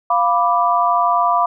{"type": "chord", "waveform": "sine", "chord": "B diminished", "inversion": "second", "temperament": "equal", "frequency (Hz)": [698.5, 987.8, 1174.7], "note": ["F5", "B5", "D6"], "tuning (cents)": [0, 0, 0], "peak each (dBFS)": -17, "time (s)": [0.1, 1.46], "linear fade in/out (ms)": 5, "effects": []}